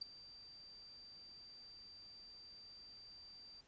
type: tone with ADSR envelope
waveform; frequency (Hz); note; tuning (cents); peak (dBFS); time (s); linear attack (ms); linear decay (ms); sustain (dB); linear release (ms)
sine; 4682; D8; -6; -37; 0.01-3.61; 11; 8; -18; 6
effects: pink hiss -70 dBFS RMS until 3.67 s + resampled to 16000 Hz